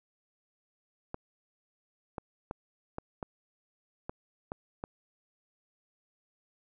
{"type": "clicks", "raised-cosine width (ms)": 1, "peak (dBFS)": -22, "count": 8, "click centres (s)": [1.144, 2.182, 2.511, 2.984, 3.228, 4.095, 4.519, 4.839], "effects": []}